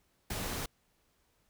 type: noise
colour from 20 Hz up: pink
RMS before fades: -37 dBFS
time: 0.3-0.66 s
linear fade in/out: 5 ms
effects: pink hiss -73 dBFS RMS until 1.49 s